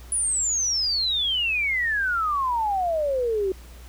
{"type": "exponential sweep", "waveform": "sine", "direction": "down", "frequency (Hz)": [10030, 370], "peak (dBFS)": -21, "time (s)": [0.12, 3.52], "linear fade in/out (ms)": 2, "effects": ["added 60 Hz sine -41 dBFS peak until 3.88 s", "pink hiss -50 dBFS RMS until 3.88 s"]}